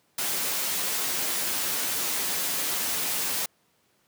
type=noise with comb filter; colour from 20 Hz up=white; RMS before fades=-28 dBFS; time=0.18-3.46 s; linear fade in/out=5 ms; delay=11 ms; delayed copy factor=+0.55; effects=pink hiss -67 dBFS RMS until 4.07 s + high-pass 150 Hz 12 dB/octave